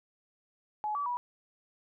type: tone with pitch steps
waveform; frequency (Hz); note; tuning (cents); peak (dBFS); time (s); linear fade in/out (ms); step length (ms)
sine; 847 / 1149 / 973; G#5 / D6 / B5; +34 / -38 / -26; -30; 0.84-1.17; 0; 110
effects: none